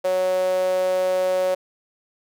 sawtooth tone with high-pass filter, 184.9 Hz, F#3, 1 cent flat, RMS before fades -21 dBFS, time 0.04-1.55 s, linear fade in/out 10 ms, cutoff 540 Hz, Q 8.7, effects none

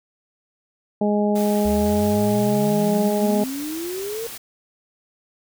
harmonic tone, 207.7 Hz, G#3, in tune, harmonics 1 / 2 / 3 / 4, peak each -19 / -23 / -24 / -28 dBFS, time 1.01-3.44 s, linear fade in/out 5 ms
white noise, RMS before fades -35 dBFS, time 1.35-4.38 s, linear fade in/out 10 ms
sine exponential sweep, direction up, 69.3 to 469.2 Hz, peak -26 dBFS, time 1.65-4.27 s, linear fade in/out 5 ms
effects none

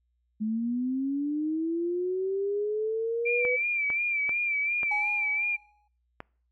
sine linear sweep, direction up, 212 to 501 Hz, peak -26 dBFS, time 0.4-3.57 s, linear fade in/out 20 ms
sine tone with vibrato, 2349 Hz, D7, in tune, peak -25 dBFS, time 3.25-5.57 s, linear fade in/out 20 ms, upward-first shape sine, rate 2.8 Hz, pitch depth 56 cents each way
clicks, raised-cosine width 0.5 ms, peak -22 dBFS, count 5, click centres 3.451 / 3.902 / 4.293 / 4.832 / 6.204 s
triangle tone with exponential decay, 833 Hz, G#5, 5 cents sharp, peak -27 dBFS, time 4.91-5.88 s, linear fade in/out 5 ms, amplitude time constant 210 ms
effects noise-tail reverb RT60 0.5 s tail -26 dB re dry + added 60 Hz sine -70 dBFS peak until 6.51 s

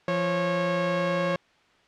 sawtooth tone pair together, 172.29 / 547 Hz, F3 / C#5, -23 / -23 cents, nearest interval octave + minor sixth, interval 2000 cents, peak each -24 / -21 dBFS, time 0.08-1.36 s, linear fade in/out 2 ms, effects white hiss -60 dBFS RMS until 1.87 s + low-pass 3000 Hz 12 dB/octave

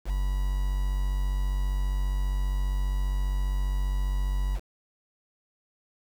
triangle tone with quantisation, 47.47 Hz, F#1, 45 cents sharp, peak -22 dBFS, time 0.05-4.6 s, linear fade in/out 50 ms, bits 7, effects none

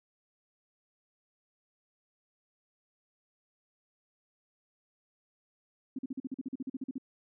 sine tone bursts, 263 Hz, C4, 9 cents sharp, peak -33 dBFS, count 15, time 5.96-6.982 s, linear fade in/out 5 ms, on 28 ms, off 43 ms, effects none

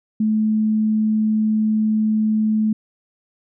sine tone, 216.4 Hz, A3, 29 cents flat, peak -15 dBFS, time 0.2-2.73 s, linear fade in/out 5 ms, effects none

